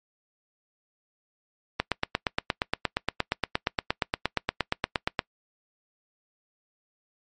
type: click train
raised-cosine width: 0.3 ms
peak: -7 dBFS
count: 30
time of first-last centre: 1.8-5.192 s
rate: 8.55 Hz
effects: noise-tail reverb RT60 0.1 s tail -24 dB re dry + MP3 48 kbps